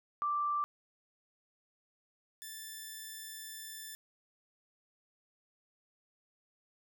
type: tone pair in turn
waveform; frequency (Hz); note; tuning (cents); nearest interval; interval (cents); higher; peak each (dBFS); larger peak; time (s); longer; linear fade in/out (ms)
sine / 5% pulse; 1174.7 / 1760.1; D6 / A6; 0 / 0; perfect fifth; 700; second; -30 / -33; first; 0.22-0.64 / 2.42-3.95; second; 0
effects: none